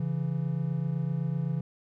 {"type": "tone pair together", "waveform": "triangle", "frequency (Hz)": [138.59, 166.47], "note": ["C#3", "E3"], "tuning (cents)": [0, 17], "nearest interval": "minor third", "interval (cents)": 317, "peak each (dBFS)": -28, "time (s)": [0, 1.61], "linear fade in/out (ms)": 5, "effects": []}